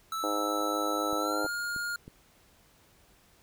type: tone with pitch glide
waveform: square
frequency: 1316 to 1418.6 Hz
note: E6 to F6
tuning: -3 to +27 cents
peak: -32 dBFS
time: 0.12-1.96 s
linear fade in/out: 2 ms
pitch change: +130 cents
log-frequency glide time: 1.17-1.51 s
type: harmonic tone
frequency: 103.83 Hz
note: G#2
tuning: in tune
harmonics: 3 / 4 / 5 / 6 / 7 / 8 / 9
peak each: -34 / -39 / -35 / -38 / -39 / -40 / -44 dBFS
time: 0.23-1.47 s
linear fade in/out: 10 ms
type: click train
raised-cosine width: 3 ms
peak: -32 dBFS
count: 4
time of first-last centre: 1.13-2.079 s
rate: 3.16 Hz
effects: pink hiss -62 dBFS RMS until 3.42 s